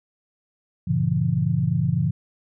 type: chord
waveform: sine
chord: G diminished seventh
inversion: none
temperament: just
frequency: 98 / 117.6 / 141.12 / 169.34 Hz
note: G2 / Bb2 / Db3 / Fb3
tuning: 0 / +16 / +31 / +47 cents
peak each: -28 / -25 / -23 / -23 dBFS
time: 0.87-2.11 s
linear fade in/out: 10 ms
effects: none